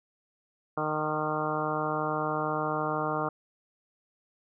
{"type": "harmonic tone with a mistuned harmonic", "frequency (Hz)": 153.7, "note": "D#3", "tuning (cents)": -21, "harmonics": [1, 2, 3, 4, 5, 6, 7, 8, 9], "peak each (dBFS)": [-37, -36, -35, -35, -35, -38, -36, -35, -38], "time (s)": [0.77, 3.29], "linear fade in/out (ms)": 5, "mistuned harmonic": 8, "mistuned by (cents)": -16, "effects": []}